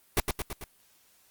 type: noise with echo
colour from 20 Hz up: pink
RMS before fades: -23 dBFS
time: 0.17-0.2 s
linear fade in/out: 2 ms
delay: 110 ms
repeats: 4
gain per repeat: -4 dB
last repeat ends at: 0.64 s
effects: white hiss -63 dBFS RMS until 1.3 s + Opus 32 kbps